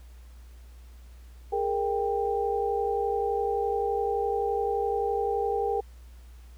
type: tone cluster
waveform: sine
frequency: 413 / 464.7 / 790 Hz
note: G#4 / A#4 / G5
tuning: -10 / -5 / +13 cents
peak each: -29 dBFS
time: 1.52-5.81 s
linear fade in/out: 10 ms
effects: added 60 Hz sine -45 dBFS peak until 6.57 s + pink hiss -61 dBFS RMS until 6.57 s